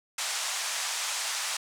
white band-pass noise, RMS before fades -32 dBFS, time 0.18-1.57 s, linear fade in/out 5 ms, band 700 to 8500 Hz, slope 24 dB/octave, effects none

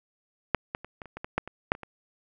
clicks, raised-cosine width 0.5 ms, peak -6 / -15 / -26 / -24 / -30 / -23 / -19 / -10 / -24 / -6 / -27 / -25 dBFS, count 12, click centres 0.547 / 0.749 / 0.846 / 1.018 / 1.057 / 1.17 / 1.245 / 1.38 / 1.476 / 1.719 / 1.751 / 1.833 s, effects none

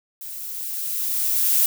violet noise with level ramp, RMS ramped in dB -35 to -17 dBFS, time 0.21-1.66 s, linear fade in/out 2 ms, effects none

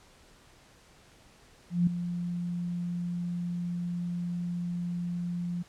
sine tone with ADSR envelope, 174.61 Hz, F3, in tune, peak -19 dBFS, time 1.7-5.63 s, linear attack 170 ms, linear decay 4 ms, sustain -11 dB, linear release 13 ms, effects pink hiss -58 dBFS RMS until 5.68 s + low-pass 9000 Hz 12 dB/octave

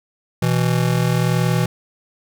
square tone pair together, 123.47 / 164.62 Hz, B2 / E3, 0 / -2 cents, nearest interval perfect fourth, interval 498 cents, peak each -19 dBFS, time 0.42-1.66 s, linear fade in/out 5 ms, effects none

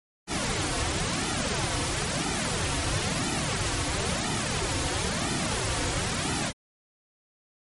pink noise with flanger, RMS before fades -28 dBFS, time 0.27-6.53 s, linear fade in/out 50 ms, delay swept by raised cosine 1.8 to 5 ms, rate 0.99 Hz, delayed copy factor -0.85, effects MP3 48 kbps

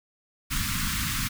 pink band-stop noise, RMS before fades -28 dBFS, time 0.5-1.29 s, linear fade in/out 20 ms, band 260 to 1100 Hz, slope 48 dB/octave, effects none

